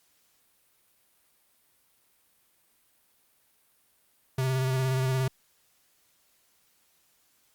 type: tone with vibrato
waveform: square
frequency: 130.81 Hz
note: C3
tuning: in tune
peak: -25 dBFS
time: 4.38-5.28 s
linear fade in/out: 5 ms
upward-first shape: square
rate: 17 Hz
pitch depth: 21 cents each way
effects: white hiss -67 dBFS RMS until 7.54 s + Opus 48 kbps